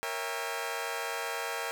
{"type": "chord", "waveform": "15% pulse", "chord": "A# diminished seventh", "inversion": "none", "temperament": "equal with one note detuned", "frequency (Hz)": [466.2, 554.4, 659.3, 803.2], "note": ["A#4", "C#5", "E5", "G5"], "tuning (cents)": [0, 0, 0, 42], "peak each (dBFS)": [-31, -34, -33, -32], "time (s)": [0.03, 1.71], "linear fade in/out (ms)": 0, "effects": []}